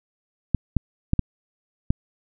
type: clicks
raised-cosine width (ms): 5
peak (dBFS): -6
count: 5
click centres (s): 0.547 / 0.767 / 1.134 / 1.193 / 1.905
effects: none